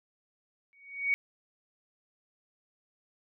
sine tone with exponential growth, 2241 Hz, C#7, 18 cents sharp, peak -21 dBFS, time 0.73-1.14 s, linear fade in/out 0 ms, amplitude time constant 87 ms, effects none

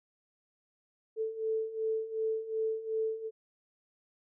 sine beating tone pair, 440 / 442.7 Hz, A4 / A4, 0 / +11 cents, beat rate 2.7 Hz, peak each -36 / -32 dBFS, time 1.16-3.31 s, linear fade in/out 50 ms, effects none

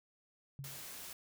sine tone with exponential decay, 137.9 Hz, C#3, 9 cents flat, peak -40 dBFS, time 0.59-0.93 s, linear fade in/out 0 ms, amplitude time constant 73 ms
white noise, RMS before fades -48 dBFS, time 0.64-1.13 s, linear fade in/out 2 ms
effects none

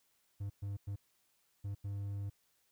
triangle tone bursts at uneven times, 100.2 Hz, G2, 38 cents sharp, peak -35 dBFS, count 5, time 0.4-0.5 / 0.62-0.77 / 0.87-0.96 / 1.64-1.75 / 1.84-2.3 s, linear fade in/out 10 ms, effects white hiss -75 dBFS RMS until 2.71 s

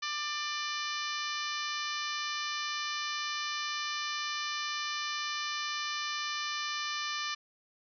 harmonic tone, 594 Hz, D5, 20 cents sharp, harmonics 2 / 3 / 4 / 5 / 6 / 7 / 8 / 9 / 10, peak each -38 / -40 / -41 / -42 / -43 / -43 / -44 / -45 / -45 dBFS, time 0.02-7.35 s, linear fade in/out 10 ms, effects none

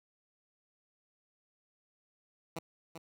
10% pulse tone with echo, 164.81 Hz, E3, in tune, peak -29 dBFS, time 2.56-2.59 s, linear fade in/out 5 ms, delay 390 ms, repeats 1, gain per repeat -7 dB, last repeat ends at 2.98 s, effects none

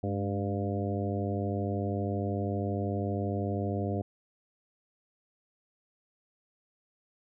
harmonic tone with a mistuned harmonic, 100 Hz, G2, 35 cents sharp, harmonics 1 / 2 / 3 / 4 / 5 / 6 / 7, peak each -32 / -35 / -37 / -38 / -39 / -40 / -40 dBFS, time 0.03-4.02 s, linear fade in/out 5 ms, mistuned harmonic 2, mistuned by +62 cents, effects none

